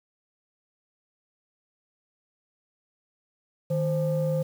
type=tone pair together; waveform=sine; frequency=155.56 / 523.2 Hz; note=D#3 / C5; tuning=0 / 0 cents; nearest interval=octave + major sixth; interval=2100 cents; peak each=-24 / -25 dBFS; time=3.7-4.43 s; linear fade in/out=10 ms; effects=tanh soft clip ceiling -18 dBFS + 8-bit